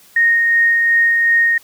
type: tone with tremolo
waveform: sine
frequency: 1857 Hz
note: A#6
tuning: 7 cents flat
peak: -9 dBFS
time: 0.16-1.58 s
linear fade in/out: 5 ms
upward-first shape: sine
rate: 2.7 Hz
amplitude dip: 25%
effects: white hiss -47 dBFS RMS until 1.63 s